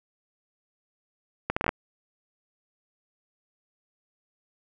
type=accelerating click train; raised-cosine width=0.5 ms; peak=-10 dBFS; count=7; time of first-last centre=1.5-1.691 s; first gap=65 ms; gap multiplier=0.7; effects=none